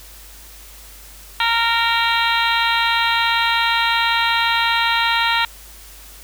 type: harmonic tone with a mistuned harmonic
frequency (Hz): 462.7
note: A#4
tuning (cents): -13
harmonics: 2 / 3 / 4 / 5 / 6 / 7 / 8 / 9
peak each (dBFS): -20 / -22 / -23 / -24 / -25 / -25 / -26 / -27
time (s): 1.4-5.45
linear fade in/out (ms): 2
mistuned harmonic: 9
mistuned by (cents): -62
effects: added 50 Hz sine -42 dBFS peak until 6.23 s + white hiss -42 dBFS RMS until 6.23 s